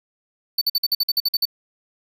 square tone bursts, 4516 Hz, C#8, 31 cents sharp, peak -17 dBFS, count 11, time 0.58-1.454 s, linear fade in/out 5 ms, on 34 ms, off 50 ms, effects none

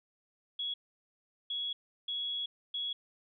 sine tone bursts at uneven times, 3348 Hz, G#7, 13 cents sharp, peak -33 dBFS, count 4, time 0.59-0.74 / 1.5-1.73 / 2.08-2.46 / 2.74-2.93 s, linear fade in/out 5 ms, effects none

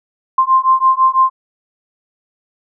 sine beating tone pair, 1046.5 / 1052.5 Hz, C6 / C6, 0 / +10 cents, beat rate 6 Hz, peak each -12 dBFS, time 0.38-1.3 s, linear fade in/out 5 ms, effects none

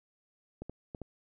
clicks, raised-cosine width 2 ms, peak -27 dBFS, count 4, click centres 0.62 / 0.696 / 0.948 / 1.017 s, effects none

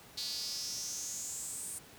square tone with high-pass filter sweep, 130.81 Hz, C3, in tune, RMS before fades -40 dBFS, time 0.17-1.79 s, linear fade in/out 10 ms, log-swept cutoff 4300 to 9000 Hz, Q 5.9, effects pink hiss -55 dBFS RMS until 1.98 s + high-pass 80 Hz 12 dB/octave

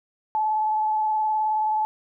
sine tone with vibrato, 862 Hz, A5, 36 cents flat, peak -20 dBFS, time 0.35-1.85 s, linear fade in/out 0 ms, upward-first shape sine, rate 19 Hz, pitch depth 17 cents each way, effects none

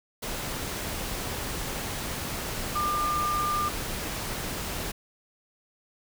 sine tone in noise, 1199 Hz, D6, 36 cents sharp, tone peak -25 dBFS, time 2.75-3.69 s, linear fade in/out 10 ms, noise pink, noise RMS -33 dBFS, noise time 0.22-4.92 s, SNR +5 dB, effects none

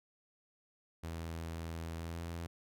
sawtooth tone with pitch glide, 82.41 to 84.24 Hz, E2 to E2, 0 to +38 cents, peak -36 dBFS, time 1.03-2.47 s, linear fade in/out 10 ms, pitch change +38 cents, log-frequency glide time 1.98-2.21 s, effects none

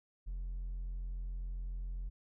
sine tone with hard clipping, 43.65 Hz, F1, in tune, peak -38 dBFS, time 0.26-2.1 s, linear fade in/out 20 ms, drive 2 dB, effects none

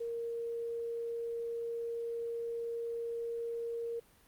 sine tone, 465.6 Hz, A#4, 2 cents flat, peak -35 dBFS, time 0-4 s, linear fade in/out 10 ms, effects pink hiss -64 dBFS RMS until 4.27 s + Opus 48 kbps

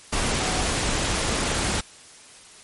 sine tone in noise, 740 Hz, F#5, in tune, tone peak -32 dBFS, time 0.4-0.62 s, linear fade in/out 10 ms, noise pink, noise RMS -24 dBFS, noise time 0.12-1.81 s, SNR -11 dB, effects white hiss -47 dBFS RMS until 2.63 s + MP3 48 kbps

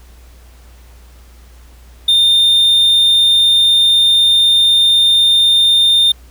triangle tone, 3624 Hz, A#7, 50 cents flat, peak -6 dBFS, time 2.08-6.12 s, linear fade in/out 5 ms, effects added 60 Hz sine -38 dBFS peak until 6.3 s + pink hiss -48 dBFS RMS until 6.3 s

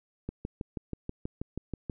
click train, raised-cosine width 3 ms, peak -21 dBFS, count 11, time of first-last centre 0.29-1.898 s, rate 6.22 Hz, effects none

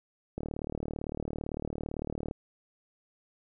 click train, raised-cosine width 2 ms, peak -21 dBFS, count 74, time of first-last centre 0.38-2.311 s, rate 37.8 Hz, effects none

